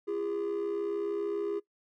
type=tone pair together; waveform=triangle; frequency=340.2 / 407.1 Hz; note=F4 / G#4; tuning=-45 / -35 cents; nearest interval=minor third; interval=310 cents; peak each=-32 / -28 dBFS; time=0.07-1.6 s; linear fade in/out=20 ms; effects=noise-tail reverb RT60 0.1 s tail -20 dB re dry + tanh soft clip ceiling -26 dBFS